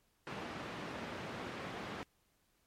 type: band-pass noise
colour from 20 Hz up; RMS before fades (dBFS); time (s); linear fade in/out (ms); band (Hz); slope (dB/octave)
pink; -44; 0.27-2.03; 0; 140 to 2600; 12
effects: pink hiss -75 dBFS RMS until 2.66 s + MP3 64 kbps